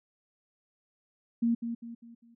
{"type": "tone with echo", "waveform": "sine", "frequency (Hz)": 233.1, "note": "A#3", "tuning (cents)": 0, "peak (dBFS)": -23, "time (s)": [1.42, 1.55], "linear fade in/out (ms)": 10, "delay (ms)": 200, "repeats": 4, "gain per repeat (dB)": -8, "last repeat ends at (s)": 2.35, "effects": []}